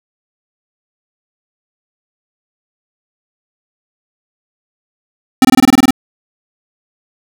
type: tone bursts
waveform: square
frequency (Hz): 260.2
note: C4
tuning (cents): -9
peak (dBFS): -5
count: 10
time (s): 5.42-5.907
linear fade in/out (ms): 2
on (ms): 28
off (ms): 23
effects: none